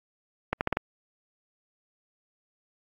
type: accelerating click train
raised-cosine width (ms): 0.5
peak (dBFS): -10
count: 5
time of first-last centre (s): 0.53-0.77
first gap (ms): 79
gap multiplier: 0.82
effects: AAC 64 kbps